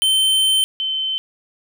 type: tone pair in turn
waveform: square / sine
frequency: 3094 / 3076 Hz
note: G7 / G7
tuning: -23 / -33 cents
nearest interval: unison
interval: 10 cents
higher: first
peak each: -14 / -19 dBFS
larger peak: first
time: 0.02-0.64 / 0.8-1.18 s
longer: first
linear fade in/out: 0 ms
effects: none